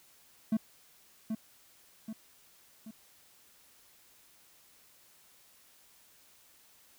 triangle tone with echo, 220 Hz, A3, in tune, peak -23 dBFS, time 0.52-0.57 s, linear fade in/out 5 ms, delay 780 ms, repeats 3, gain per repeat -6 dB, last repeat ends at 2.91 s, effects white hiss -62 dBFS RMS until 6.98 s

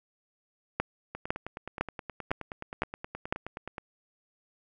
two click trains, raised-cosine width 0.5 ms, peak -22 / -11 dBFS, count 26 / 6, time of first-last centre 1.15-3.782 / 0.8-3.325 s, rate 9.5 / 1.98 Hz, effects none

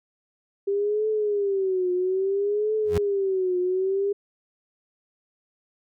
sine tone with vibrato, 394.9 Hz, G4, 13 cents sharp, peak -21 dBFS, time 0.67-4.13 s, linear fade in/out 10 ms, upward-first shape triangle, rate 0.6 Hz, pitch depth 170 cents each way
30% pulse tone with exponential growth, 88 Hz, F2, 14 cents sharp, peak -19 dBFS, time 2.84-2.98 s, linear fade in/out 5 ms, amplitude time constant 29 ms
effects none

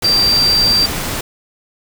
sine tone in noise, 4699 Hz, D8, in tune, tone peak -10 dBFS, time 0.04-0.86 s, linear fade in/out 5 ms, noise pink, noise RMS -21 dBFS, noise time 0.02-1.21 s, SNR +8 dB, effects none

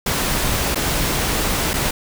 pink noise with dropouts, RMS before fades -20 dBFS, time 0.06-1.91 s, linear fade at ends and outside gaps 5 ms, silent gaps 0.747-0.756 / 1.734-1.738 s, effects none

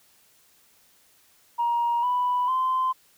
sine tone with pitch steps, 945 / 988.6 / 1034.1 Hz, A#5 / B5 / C6, +23 / +1 / -21 cents, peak -20 dBFS, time 1.58-2.93 s, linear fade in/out 20 ms, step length 450 ms, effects tanh soft clip ceiling -17 dBFS + white hiss -60 dBFS RMS until 3.17 s

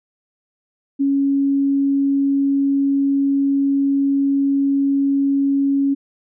sine tone, 277.2 Hz, C#4, in tune, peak -14 dBFS, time 0.99-5.95 s, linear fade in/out 20 ms, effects none

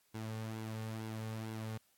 sawtooth tone with flanger, 110.6 Hz, A2, 9 cents sharp, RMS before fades -42 dBFS, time 0.14-1.78 s, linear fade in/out 10 ms, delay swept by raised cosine 1.6 to 3.1 ms, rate 2.2 Hz, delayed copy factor -0.5, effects white hiss -73 dBFS RMS until 1.97 s + AAC 64 kbps

